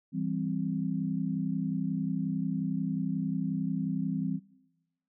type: chord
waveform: sine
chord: C major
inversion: first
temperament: equal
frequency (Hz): 164.81 / 196 / 261.6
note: E3 / G3 / C4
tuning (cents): 0 / 0 / 0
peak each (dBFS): -33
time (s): 0.12-4.4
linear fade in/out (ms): 50
effects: noise-tail reverb RT60 1.0 s tail -21 dB re dry